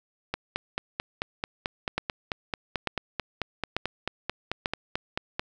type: two click trains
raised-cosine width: 0.3 ms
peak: -10 / -12 dBFS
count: 4 / 24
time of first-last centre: 1.98-4.659 / 0.34-5.395 s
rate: 1.12 / 4.55 Hz
effects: none